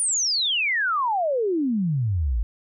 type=exponential sweep; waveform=sine; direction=down; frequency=9690 to 50.6 Hz; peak=-20 dBFS; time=0-2.43 s; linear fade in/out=0 ms; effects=none